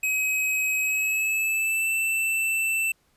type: tone with pitch glide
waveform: square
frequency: 2541 to 2664 Hz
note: D#7 to E7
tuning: +36 to +18 cents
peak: -23 dBFS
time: 0.03-2.92 s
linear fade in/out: 5 ms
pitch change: +82 cents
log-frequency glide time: 0.81-1.9 s
effects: pink hiss -66 dBFS RMS until 3.16 s + resampled to 32000 Hz